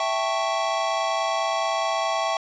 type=chord; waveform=square; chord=A dominant seventh; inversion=second; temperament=equal; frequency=659.3 / 784 / 880 / 1108.7 Hz; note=E5 / G5 / A5 / C#6; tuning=0 / 0 / 0 / 0 cents; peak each=-27 / -29 / -32 / -28 dBFS; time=0-2.37 s; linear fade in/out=2 ms; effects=resampled to 16000 Hz + 8-bit